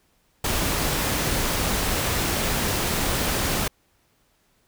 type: noise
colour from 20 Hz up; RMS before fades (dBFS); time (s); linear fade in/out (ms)
pink; -24; 0.44-3.68; 5
effects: pink hiss -65 dBFS RMS until 4.67 s